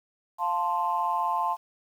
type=chord; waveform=sine; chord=F major; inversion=none; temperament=equal; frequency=698.5 / 880 / 1046.5 Hz; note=F5 / A5 / C6; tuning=0 / 0 / 0 cents; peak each=-31 / -27 / -27 dBFS; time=0.38-1.57 s; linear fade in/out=50 ms; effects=tanh soft clip ceiling -15 dBFS + 9-bit